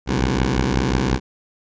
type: beating tone pair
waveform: 10% pulse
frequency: 61.74 / 67.34 Hz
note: B1 / C#2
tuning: 0 / -50 cents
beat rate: 5.6 Hz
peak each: -12 dBFS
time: 0.06-1.2 s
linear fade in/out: 50 ms
effects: resampled to 16000 Hz